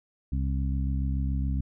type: harmonic tone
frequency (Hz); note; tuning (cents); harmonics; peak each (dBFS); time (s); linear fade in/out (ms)
67.1; C2; +44; 1 / 2 / 3 / 4; -26 / -32 / -36 / -38; 0.32-1.61; 5
effects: none